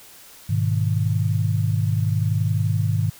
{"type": "chord", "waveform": "sine", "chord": "G# minor", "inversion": "none", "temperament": "just", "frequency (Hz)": [103.83, 124.59, 155.74], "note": ["G#2", "B2", "D#3"], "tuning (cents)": [0, 16, 2], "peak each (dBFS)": [-20, -25, -24], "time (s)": [0.49, 3.1], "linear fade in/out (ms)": 10, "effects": ["white hiss -46 dBFS RMS until 3.19 s"]}